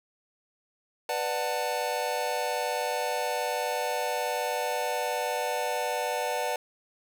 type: chord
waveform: square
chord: B minor seventh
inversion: none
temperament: just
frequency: 493.9 / 592.7 / 740.8 / 889 Hz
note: B4 / D5 / F#5 / A5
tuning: 0 / +16 / +2 / +18 cents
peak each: -34 dBFS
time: 1.09-6.56 s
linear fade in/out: 2 ms
effects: none